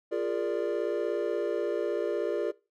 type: chord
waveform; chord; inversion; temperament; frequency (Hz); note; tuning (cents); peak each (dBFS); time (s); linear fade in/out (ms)
triangle; Bb dominant seventh; second; equal with one note detuned; 349.2 / 409.8 / 466.2 / 587.3; F4 / Ab4 / Bb4 / D5; 0 / -23 / 0 / 0; -31; 0.11-2.52; 20
effects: noise-tail reverb RT60 0.3 s tail -22 dB re dry